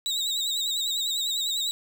35% pulse tone with vibrato, 3807 Hz, A#7, 36 cents sharp, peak -24 dBFS, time 0.06-1.71 s, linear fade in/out 0 ms, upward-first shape sine, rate 10 Hz, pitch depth 72 cents each way, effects none

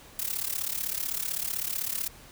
blue noise with amplitude modulation, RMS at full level -28 dBFS, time 0.19-2.08 s, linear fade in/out 2 ms, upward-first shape sine, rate 35.8 Hz, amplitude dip 85%, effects pink hiss -51 dBFS RMS until 2.31 s

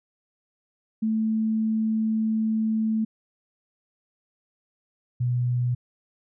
sine tone pair in turn, 220 / 122.97 Hz, A3 / B2, 0 / -7 cents, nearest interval minor seventh, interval 1007 cents, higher first, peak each -21 dBFS, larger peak neither, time 1.02-3.05 / 5.2-5.75 s, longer first, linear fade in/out 10 ms, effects none

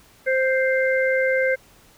harmonic tone, 523.3 Hz, C5, in tune, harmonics 1 / 3 / 4, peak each -19 / -24 / -25 dBFS, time 0.26-1.56 s, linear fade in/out 20 ms, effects pink hiss -53 dBFS RMS until 1.97 s

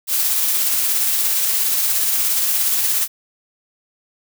blue noise with tremolo, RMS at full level -17 dBFS, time 0.07-3.08 s, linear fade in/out 50 ms, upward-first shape sine, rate 17 Hz, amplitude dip 25%, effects none

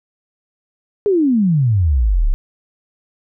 sine exponential sweep, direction down, 425.3 to 30.84 Hz, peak -11 dBFS, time 1.06-2.34 s, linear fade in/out 0 ms, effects none

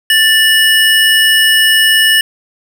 square tone pair together, 1768.8 / 2915 Hz, A6 / F#7, +9 / -26 cents, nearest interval major sixth, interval 865 cents, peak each -10 dBFS, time 0.1-2.21 s, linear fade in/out 2 ms, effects none

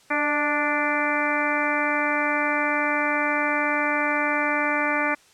harmonic tone with a mistuned harmonic, 293.7 Hz, D4, in tune, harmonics 1 / 2 / 3 / 4 / 5 / 6 / 7 / 8, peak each -29 / -29 / -29 / -29 / -29 / -29 / -29 / -29 dBFS, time 0.1-5.15 s, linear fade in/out 10 ms, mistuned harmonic 2, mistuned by +30 cents, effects white hiss -55 dBFS RMS until 5.33 s + low-pass 8000 Hz 12 dB/octave

